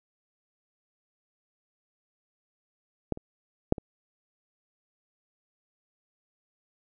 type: clicks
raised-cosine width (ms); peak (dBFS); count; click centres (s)
2; -13 / -27 / -6 / -23; 4; 3.123 / 3.174 / 3.724 / 3.782
effects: none